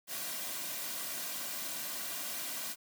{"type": "noise with comb filter", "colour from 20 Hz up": "white", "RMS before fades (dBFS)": -39, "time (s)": [0.07, 2.76], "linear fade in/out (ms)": 50, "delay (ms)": 2.3, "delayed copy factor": -0.55, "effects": ["high-pass 200 Hz 12 dB/octave"]}